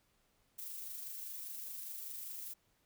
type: noise with amplitude modulation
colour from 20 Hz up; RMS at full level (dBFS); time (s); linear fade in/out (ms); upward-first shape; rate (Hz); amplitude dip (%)
violet; -44; 0.58-2.54; 10; sine; 25; 30
effects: pink hiss -75 dBFS RMS until 2.85 s